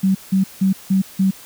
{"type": "tone bursts", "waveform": "sine", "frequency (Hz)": 191.5, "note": "G3", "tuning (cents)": -40, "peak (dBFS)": -12, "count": 5, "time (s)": [0.03, 1.31], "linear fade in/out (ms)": 10, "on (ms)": 120, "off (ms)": 170, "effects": ["white hiss -41 dBFS RMS until 1.45 s"]}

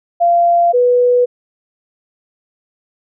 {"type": "tone pair in turn", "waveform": "sine", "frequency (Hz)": [690, 491.6], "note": ["F5", "B4"], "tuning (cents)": [-21, -8], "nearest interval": "tritone", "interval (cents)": 587, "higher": "first", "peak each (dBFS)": -8, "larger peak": "neither", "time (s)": [[0.2, 0.73], [0.73, 1.26]], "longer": "neither", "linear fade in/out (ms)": 20, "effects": []}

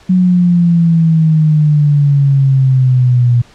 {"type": "exponential sweep", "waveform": "sine", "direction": "down", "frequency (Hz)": [185, 119.8], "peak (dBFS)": -6, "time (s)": [0.09, 3.42], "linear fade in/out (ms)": 10, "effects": ["pink hiss -43 dBFS RMS until 3.54 s", "low-pass 6000 Hz 12 dB/octave"]}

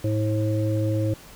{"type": "harmonic tone", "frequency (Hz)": 107.5, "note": "A2", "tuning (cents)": -40, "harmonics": [1, 3, 5], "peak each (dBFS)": [-22, -27, -29], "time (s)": [0.04, 1.14], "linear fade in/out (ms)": 5, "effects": ["pink hiss -46 dBFS RMS until 1.35 s"]}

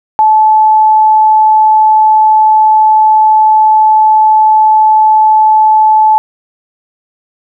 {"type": "tone", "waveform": "sine", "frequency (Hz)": 866, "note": "A5", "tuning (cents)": -28, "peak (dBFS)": -3, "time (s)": [0.19, 6.18], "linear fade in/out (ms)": 0, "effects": []}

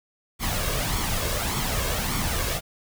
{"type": "noise with flanger", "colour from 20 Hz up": "pink", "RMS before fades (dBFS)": -26, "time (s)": [0.39, 2.61], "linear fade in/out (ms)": 50, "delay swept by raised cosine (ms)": [0.9, 1.86], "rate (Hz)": 1.7, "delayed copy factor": 0.55, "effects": []}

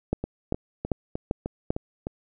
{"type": "two click trains", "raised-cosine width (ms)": 2, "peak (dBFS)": [-16, -10], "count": [7, 5], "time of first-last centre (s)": [[0.24, 2.069], [0.13, 1.705]], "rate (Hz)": [3.28, 2.54], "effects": []}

